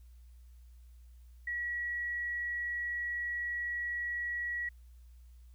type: tone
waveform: sine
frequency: 1924 Hz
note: B6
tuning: 46 cents flat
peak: -33 dBFS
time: 1.47-4.69 s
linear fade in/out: 5 ms
effects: added 60 Hz sine -52 dBFS peak until 5.54 s + white hiss -74 dBFS RMS until 5.54 s